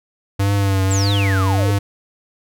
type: tone with vibrato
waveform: square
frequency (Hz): 98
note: G2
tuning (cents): 0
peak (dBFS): -15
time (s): 0.39-1.79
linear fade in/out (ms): 10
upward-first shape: triangle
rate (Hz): 1.7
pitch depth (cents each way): 54
type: exponential sweep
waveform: sine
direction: down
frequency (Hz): 7902 to 417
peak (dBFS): -22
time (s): 0.91-1.71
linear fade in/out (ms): 0
effects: none